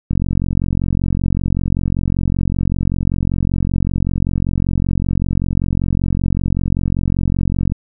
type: click train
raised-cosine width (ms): 5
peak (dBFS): -5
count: 345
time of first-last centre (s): 0.11-7.721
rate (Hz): 45.2
effects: none